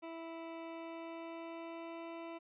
20% pulse tone with pitch glide, 329.6 to 332.9 Hz, E4 to E4, 0 to +17 cents, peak -39 dBFS, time 0.02-2.39 s, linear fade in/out 20 ms, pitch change +17 cents, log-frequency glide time 0.62-2.08 s, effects resampled to 8000 Hz

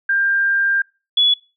sine tone pair in turn, 1594 / 3403 Hz, G6 / G#7, +28 / +41 cents, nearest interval octave + minor second, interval 1313 cents, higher second, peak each -14 / -11 dBFS, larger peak second, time 0.09-0.82 / 1.17-1.34 s, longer first, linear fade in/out 5 ms, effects noise-tail reverb RT60 0.3 s tail -24 dB re dry

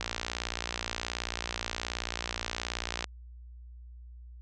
click train, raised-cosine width 0.2 ms, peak -14 dBFS, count 179, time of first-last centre 0.01-3.042 s, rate 58.7 Hz, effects added 60 Hz sine -45 dBFS peak until 4.41 s + resampled to 22050 Hz

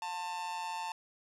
45% pulse tone with amplitude modulation, 892 Hz, A5, 23 cents sharp, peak -33 dBFS, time 0.02-0.92 s, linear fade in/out 2 ms, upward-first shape sine, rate 172 Hz, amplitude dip 65%, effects low-pass 8000 Hz 12 dB/octave

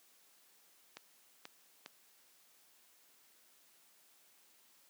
clicks, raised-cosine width 0.2 ms, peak -29 dBFS, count 3, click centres 0.97 / 1.454 / 1.861 s, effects white hiss -67 dBFS RMS until 4.89 s + high-pass 200 Hz 12 dB/octave

